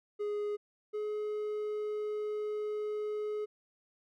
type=tone pair in turn; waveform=triangle; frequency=415.3 / 422.6 Hz; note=G#4 / G#4; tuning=0 / +30 cents; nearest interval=unison; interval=30 cents; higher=second; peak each=-30 / -31 dBFS; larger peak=first; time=0.19-0.57 / 0.93-3.46 s; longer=second; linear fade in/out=20 ms; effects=none